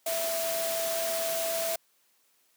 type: tone in noise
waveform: sine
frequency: 662 Hz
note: E5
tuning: 7 cents sharp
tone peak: -30 dBFS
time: 0.06-1.76 s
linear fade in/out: 5 ms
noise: white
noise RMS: -33 dBFS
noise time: 0.06-1.76 s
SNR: 0 dB
effects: white hiss -68 dBFS RMS until 2.56 s + high-pass 200 Hz 12 dB/octave